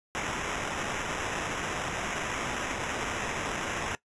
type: noise with sample-and-hold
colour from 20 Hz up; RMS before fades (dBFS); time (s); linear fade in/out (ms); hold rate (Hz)
white; -33; 0.15-3.95; 0; 4410
effects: noise-tail reverb RT60 0.1 s tail -19 dB re dry + resampled to 22050 Hz